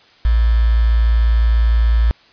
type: tone with quantisation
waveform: sine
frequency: 56.9 Hz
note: A#1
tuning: 41 cents flat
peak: -10 dBFS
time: 0.25-2.11 s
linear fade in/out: 0 ms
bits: 5
effects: white hiss -49 dBFS RMS until 2.32 s + resampled to 11025 Hz